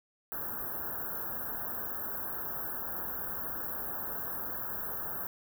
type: band-stop noise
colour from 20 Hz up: white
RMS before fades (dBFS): -37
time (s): 0.32-5.27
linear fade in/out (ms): 0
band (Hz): 1700 to 12000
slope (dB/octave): 96
effects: none